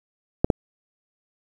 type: clicks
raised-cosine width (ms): 2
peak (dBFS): -3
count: 2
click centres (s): 0.445 / 0.502
effects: 7-bit